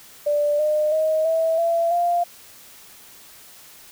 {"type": "tone with pitch steps", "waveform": "sine", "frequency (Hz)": [587.3, 607.7, 628.7, 650.5, 673.1, 696.4], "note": ["D5", "D#5", "D#5", "E5", "E5", "F5"], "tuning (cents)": [0, -41, 18, -23, 36, -5], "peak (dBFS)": -17, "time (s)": [0.26, 2.24], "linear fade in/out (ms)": 10, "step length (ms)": 330, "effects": ["white hiss -46 dBFS RMS until 3.91 s"]}